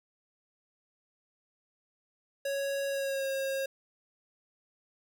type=tone with pitch glide; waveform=square; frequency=554.4 to 540.2 Hz; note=C#5 to C#5; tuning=0 to -45 cents; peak=-31 dBFS; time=2.45-3.66 s; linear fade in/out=5 ms; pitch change=-45 cents; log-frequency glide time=2.89-3.27 s; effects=none